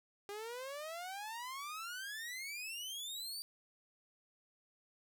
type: exponential sweep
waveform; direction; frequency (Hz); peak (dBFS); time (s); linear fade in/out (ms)
sawtooth; up; 399.2 to 4699; -39; 0.29-3.42; 0
effects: none